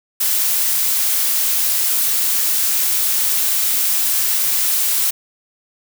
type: noise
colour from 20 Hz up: blue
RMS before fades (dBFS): -17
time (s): 0.2-5.11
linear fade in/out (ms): 10
effects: none